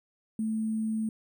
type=tone with sample-and-hold; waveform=sine; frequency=220 Hz; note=A3; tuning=in tune; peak=-27 dBFS; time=0.39-1.09 s; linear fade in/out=2 ms; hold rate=8820 Hz; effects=none